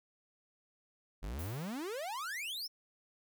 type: exponential sweep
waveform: 45% pulse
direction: up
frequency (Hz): 43.74 to 5588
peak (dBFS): -38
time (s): 1.22-2.68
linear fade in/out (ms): 20
type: noise with exponential decay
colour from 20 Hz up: violet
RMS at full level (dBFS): -47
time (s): 1.39-2.27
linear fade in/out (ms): 0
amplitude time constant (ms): 190
effects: none